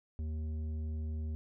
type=tone with tanh clipping; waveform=sine; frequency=78 Hz; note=D#2; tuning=5 cents sharp; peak=-36 dBFS; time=0.19-1.35 s; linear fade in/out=0 ms; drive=9 dB; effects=none